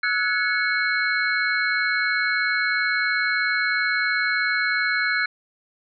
sine tone cluster, 1310 / 1470 / 1693 / 2206 / 4141 Hz, E6 / F#6 / G#6 / C#7 / C8, -11 / -12 / +33 / -9 / -19 cents, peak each -31 / -24 / -25 / -25 / -31 dBFS, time 0.03-5.26 s, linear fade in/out 5 ms, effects none

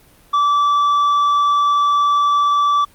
sine tone with tanh clipping, 1159 Hz, D6, 23 cents flat, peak -13 dBFS, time 0.33-2.85 s, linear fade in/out 10 ms, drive 5 dB, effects pink hiss -50 dBFS RMS until 2.94 s + Opus 32 kbps

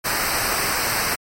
pink noise with comb filter, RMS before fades -22 dBFS, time 0.04-1.16 s, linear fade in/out 20 ms, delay 0.29 ms, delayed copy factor -0.75, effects MP3 64 kbps

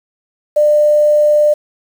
sine tone with quantisation, 597 Hz, D5, 28 cents sharp, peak -7 dBFS, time 0.56-1.54 s, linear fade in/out 10 ms, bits 6, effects none

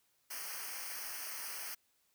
white noise with comb filter, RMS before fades -43 dBFS, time 0.3-1.75 s, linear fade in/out 10 ms, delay 0.27 ms, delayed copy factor -1, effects white hiss -75 dBFS RMS until 2.14 s

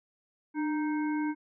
harmonic tone with a mistuned harmonic, 311.1 Hz, D#4, in tune, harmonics 1 / 3 / 5 / 7, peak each -28 / -38 / -42 / -45 dBFS, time 0.54-1.35 s, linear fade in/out 50 ms, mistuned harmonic 1, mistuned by -57 cents, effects none

